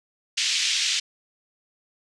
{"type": "band-pass noise", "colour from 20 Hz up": "pink", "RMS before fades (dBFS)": -24, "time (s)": [0.37, 1], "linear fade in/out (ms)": 10, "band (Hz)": [2500, 6600], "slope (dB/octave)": 24, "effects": ["resampled to 22050 Hz"]}